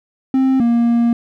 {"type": "tone pair in turn", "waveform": "triangle", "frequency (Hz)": [263.9, 235.1], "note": ["C4", "A#3"], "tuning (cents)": [15, 15], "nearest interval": "major second", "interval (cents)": 200, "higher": "first", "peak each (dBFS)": -9, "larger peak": "neither", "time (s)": [[0.34, 0.6], [0.6, 1.13]], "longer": "second", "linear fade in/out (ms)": 2, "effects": []}